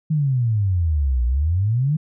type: exponential two-way sweep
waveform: sine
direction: down then up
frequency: 160 to 58.5 to 160 Hz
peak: -16 dBFS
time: 0.1-1.97 s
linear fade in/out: 10 ms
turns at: 1.25 s
effects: none